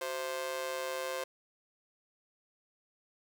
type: tone with amplitude modulation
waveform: sawtooth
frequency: 523.3 Hz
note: C5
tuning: in tune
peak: -27 dBFS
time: 0.01-1.24 s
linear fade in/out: 5 ms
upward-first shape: sine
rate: 148 Hz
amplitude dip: 85%
effects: none